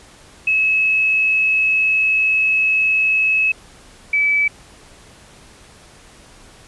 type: tone pair in turn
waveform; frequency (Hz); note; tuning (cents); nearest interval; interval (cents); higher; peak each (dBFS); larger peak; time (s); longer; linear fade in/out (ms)
sine; 2581 / 2299; E7 / D7; -37 / -37; major second; 200; first; -13; neither; 0.47-3.52 / 4.13-4.48; first; 5
effects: pink hiss -45 dBFS RMS until 6.67 s + resampled to 24000 Hz